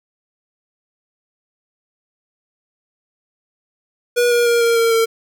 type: tone with pitch steps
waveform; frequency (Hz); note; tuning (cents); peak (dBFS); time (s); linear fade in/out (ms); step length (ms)
square; 483.4 / 477.3 / 471.3 / 465.3 / 459.4 / 453.6; B4 / A#4 / A#4 / A#4 / A#4 / A#4; -37 / +41 / +19 / -3 / -25 / -47; -13; 4.16-5.06; 20; 150
effects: none